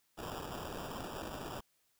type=noise with sample-and-hold; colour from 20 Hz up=white; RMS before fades=-43 dBFS; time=0.17-1.61 s; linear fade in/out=20 ms; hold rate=2100 Hz; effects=white hiss -75 dBFS RMS until 1.99 s